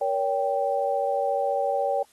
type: chord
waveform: sine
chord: G diminished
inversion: first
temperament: just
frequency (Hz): 470.4 / 564.5 / 784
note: Bb4 / Db5 / G5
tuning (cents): +16 / +31 / 0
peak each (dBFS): -30 / -25 / -26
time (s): 0.01-2.03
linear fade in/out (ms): 5
effects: white hiss -60 dBFS RMS until 2.12 s + AAC 32 kbps